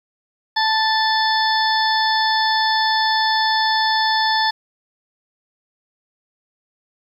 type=harmonic tone with a mistuned harmonic; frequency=880 Hz; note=A5; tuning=in tune; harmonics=1 / 2 / 4 / 5 / 6; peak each=-18 / -21 / -24 / -25 / -26 dBFS; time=0.56-4.51 s; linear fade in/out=10 ms; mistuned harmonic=6; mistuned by=-32 cents; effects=8-bit